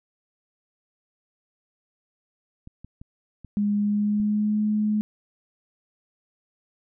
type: clicks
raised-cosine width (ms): 5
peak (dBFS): -29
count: 5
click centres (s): 2.674 / 2.846 / 3.015 / 3.447 / 4.2
type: tone with pitch glide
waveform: sine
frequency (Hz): 205.6 to 212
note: G#3 to G#3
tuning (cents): -17 to +36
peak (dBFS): -20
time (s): 3.57-5.01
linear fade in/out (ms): 0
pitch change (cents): +53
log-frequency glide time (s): 3.76-4.61
effects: none